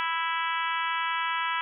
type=harmonic tone; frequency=329.6 Hz; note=E4; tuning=in tune; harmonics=3 / 4 / 5 / 6 / 7 / 8 / 9 / 10; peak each=-30 / -32 / -34 / -36 / -37 / -38 / -39 / -40 dBFS; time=0-1.61 s; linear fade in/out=0 ms; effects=none